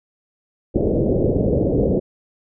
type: low-pass noise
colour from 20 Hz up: white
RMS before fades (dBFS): -18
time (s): 0.74-2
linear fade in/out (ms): 20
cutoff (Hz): 550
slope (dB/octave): 48
effects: none